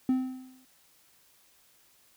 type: tone with exponential decay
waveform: triangle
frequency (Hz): 258.1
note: C4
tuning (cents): -23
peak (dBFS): -18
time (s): 0.09-0.65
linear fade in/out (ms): 2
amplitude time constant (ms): 120
effects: tanh soft clip ceiling -14 dBFS + white hiss -63 dBFS RMS until 2.16 s